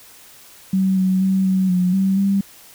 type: tone with pitch steps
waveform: sine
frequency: 190.3 / 187.5 / 190.8 / 188.6 / 181 / 192.3 / 197.1 Hz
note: F#3 / F#3 / G3 / F#3 / F#3 / G3 / G3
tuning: +49 / +23 / -47 / +33 / -38 / -33 / +10 cents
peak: -14 dBFS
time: 0.73-2.41 s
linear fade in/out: 5 ms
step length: 240 ms
effects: white hiss -45 dBFS RMS until 2.74 s